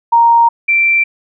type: tone pair in turn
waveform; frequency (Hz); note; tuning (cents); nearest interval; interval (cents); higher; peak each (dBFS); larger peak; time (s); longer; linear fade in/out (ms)
sine; 932.3 / 2349; A#5 / D7; 0 / 0; octave + major third; 1600; second; -5 / -8; first; 0.12-0.49 / 0.68-1.04; first; 10
effects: none